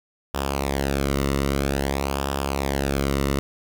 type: tone with flanger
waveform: sawtooth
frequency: 69.1 Hz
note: C#2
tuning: 5 cents flat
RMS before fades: -24 dBFS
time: 0.34-3.39 s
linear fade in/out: 0 ms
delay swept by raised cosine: 0.47 to 1.24 ms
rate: 0.51 Hz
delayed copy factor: -0.7
effects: none